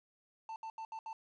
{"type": "tone bursts at uneven times", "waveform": "triangle", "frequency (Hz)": 890, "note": "A5", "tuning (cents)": 20, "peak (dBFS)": -39, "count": 5, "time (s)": [[0.49, 0.56], [0.63, 0.7], [0.78, 0.85], [0.92, 0.99], [1.06, 1.13]], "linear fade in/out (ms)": 2, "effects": ["resampled to 16000 Hz", "11-bit"]}